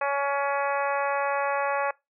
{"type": "harmonic tone", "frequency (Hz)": 280.7, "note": "C#4", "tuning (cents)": 22, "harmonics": [2, 3, 4, 5, 6, 7, 8, 9], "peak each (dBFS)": [-28, -29, -30, -35, -34, -38, -42, -38], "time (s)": [0.01, 1.91], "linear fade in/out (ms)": 5, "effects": ["noise-tail reverb RT60 0.2 s tail -22 dB re dry"]}